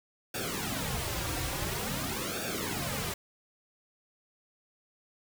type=noise with flanger; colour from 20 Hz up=pink; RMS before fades=-34 dBFS; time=0.34-3.14 s; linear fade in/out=5 ms; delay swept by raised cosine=0.97 to 4.77 ms; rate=0.48 Hz; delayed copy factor=-0.9; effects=none